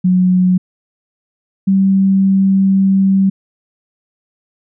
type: tone pair in turn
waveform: sine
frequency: 182.9 / 193.24 Hz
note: F#3 / G3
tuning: -20 / -25 cents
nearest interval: minor second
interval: 95 cents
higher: second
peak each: -8 dBFS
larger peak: neither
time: 0.04-0.58 / 1.67-3.3 s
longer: second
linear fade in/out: 10 ms
effects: none